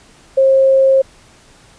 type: tone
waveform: sine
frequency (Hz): 535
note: C5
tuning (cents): +38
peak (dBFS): -7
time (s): 0.37-1.02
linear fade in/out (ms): 10
effects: pink hiss -46 dBFS RMS until 1.78 s + resampled to 22050 Hz